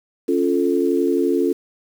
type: chord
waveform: sine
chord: Db augmented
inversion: none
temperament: equal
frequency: 277.2 / 349.2 / 440 Hz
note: Db4 / F4 / A4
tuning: 0 / 0 / 0 cents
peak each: -20 / -19 / -21 dBFS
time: 0.28-1.53 s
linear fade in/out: 10 ms
effects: 7-bit